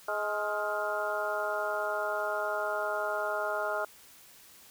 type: harmonic tone with a mistuned harmonic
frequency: 209.8 Hz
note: G#3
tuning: 18 cents sharp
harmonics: 2 / 3 / 4 / 5 / 6 / 7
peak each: -39 / -33 / -38 / -40 / -38 / -35 dBFS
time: 0.08-3.85 s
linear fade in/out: 5 ms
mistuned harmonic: 7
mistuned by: -72 cents
effects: white hiss -55 dBFS RMS until 4.7 s